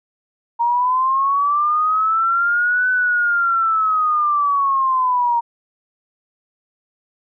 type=linear two-way sweep; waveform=sine; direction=up then down; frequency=932.3 to 1507 to 932.3 Hz; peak=-14 dBFS; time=0.59-5.41 s; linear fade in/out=20 ms; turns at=2.9 s; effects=none